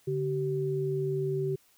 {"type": "tone pair together", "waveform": "sine", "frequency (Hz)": [143.7, 383.6], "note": ["D3", "G4"], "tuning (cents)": [-37, -37], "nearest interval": "octave + perfect fourth", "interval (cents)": 1700, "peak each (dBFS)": [-31, -29], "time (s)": [0.07, 1.56], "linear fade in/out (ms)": 10, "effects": ["white hiss -64 dBFS RMS until 1.77 s"]}